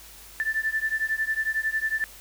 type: beating tone pair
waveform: sine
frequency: 1760 / 1771 Hz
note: A6 / A6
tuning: 0 / +11 cents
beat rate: 11 Hz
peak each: -27 dBFS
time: 0.4-2.04 s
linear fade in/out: 0 ms
effects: added 52 Hz sine -52 dBFS peak until 2.2 s + white hiss -47 dBFS RMS until 2.2 s